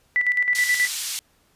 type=tone with tremolo; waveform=sine; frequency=1975.5 Hz; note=B6; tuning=in tune; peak=-16 dBFS; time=0.16-0.87 s; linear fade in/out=0 ms; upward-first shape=square; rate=9.4 Hz; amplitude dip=60%
type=band-pass noise; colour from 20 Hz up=pink; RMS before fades=-29 dBFS; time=0.55-1.19 s; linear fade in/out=0 ms; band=3900 to 11000 Hz; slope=12 dB/octave
effects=pink hiss -62 dBFS RMS until 1.55 s + resampled to 32000 Hz